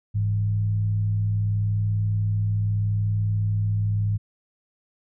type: tone with frequency modulation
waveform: sine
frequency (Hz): 103.83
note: G#2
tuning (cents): 0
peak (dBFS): -20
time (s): 0.14-4.18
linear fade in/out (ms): 20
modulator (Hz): 60.8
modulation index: 0.35
effects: none